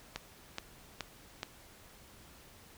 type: click train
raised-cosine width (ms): 0.2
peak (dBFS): -19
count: 4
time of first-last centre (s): 0.16-1.431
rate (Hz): 2.36
effects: pink hiss -57 dBFS RMS until 2.77 s